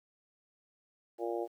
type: harmonic tone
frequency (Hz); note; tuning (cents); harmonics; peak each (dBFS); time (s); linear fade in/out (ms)
116.54; A#2; 0; 3 / 4 / 5 / 6 / 7; -36 / -38 / -40 / -42 / -43; 1.18-1.48; 50
effects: 11-bit